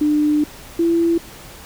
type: tone pair in turn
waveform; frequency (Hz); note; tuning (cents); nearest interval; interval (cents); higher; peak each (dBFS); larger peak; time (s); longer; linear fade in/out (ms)
sine; 299.2 / 335.8; D4 / E4; +32 / +32; major second; 200; second; -13; neither; 0.01-0.44 / 0.79-1.18; first; 5
effects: pink hiss -39 dBFS RMS until 1.65 s